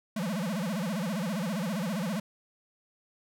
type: tone with vibrato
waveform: square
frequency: 192.5 Hz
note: G3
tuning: 31 cents flat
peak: -30 dBFS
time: 0.16-2.2 s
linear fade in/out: 5 ms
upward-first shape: sine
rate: 15 Hz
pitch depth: 270 cents each way
effects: none